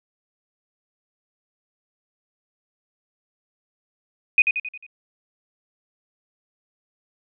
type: tone with echo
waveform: sine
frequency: 2489 Hz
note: D#7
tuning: in tune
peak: -10 dBFS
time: 4.38-4.42 s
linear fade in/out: 2 ms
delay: 89 ms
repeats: 5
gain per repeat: -6 dB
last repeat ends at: 4.865 s
effects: none